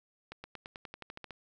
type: accelerating click train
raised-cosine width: 0.3 ms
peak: -27 dBFS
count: 12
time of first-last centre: 0.32-1.307 s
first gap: 120 ms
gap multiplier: 0.94
effects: none